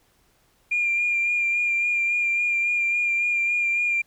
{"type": "tone with vibrato", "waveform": "sine", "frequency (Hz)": 2400, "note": "D7", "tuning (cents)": 37, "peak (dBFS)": -19, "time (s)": [0.71, 4.02], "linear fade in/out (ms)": 10, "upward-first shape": "sine", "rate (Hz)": 3.6, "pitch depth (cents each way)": 22, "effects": ["tanh soft clip ceiling -15 dBFS", "pink hiss -63 dBFS RMS until 4.06 s"]}